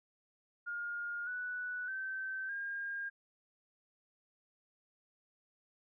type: tone with pitch steps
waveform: sine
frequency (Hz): 1419 / 1481 / 1545.6 / 1613.1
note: F6 / F#6 / G6 / G6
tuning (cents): +27 / +1 / -25 / +49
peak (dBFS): -37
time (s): 0.66-3.1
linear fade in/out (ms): 20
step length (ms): 610
effects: none